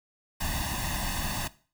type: noise with comb filter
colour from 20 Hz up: pink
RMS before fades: -31 dBFS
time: 0.4-1.48 s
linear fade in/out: 10 ms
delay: 1.1 ms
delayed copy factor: +0.9
effects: noise-tail reverb RT60 0.4 s tail -18 dB re dry